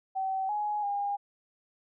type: tone with pitch steps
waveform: sine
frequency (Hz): 766 / 837 / 809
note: G5 / G#5 / G#5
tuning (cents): -40 / +13 / -46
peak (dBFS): -28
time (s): 0.15-1.17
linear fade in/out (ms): 20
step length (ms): 340
effects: none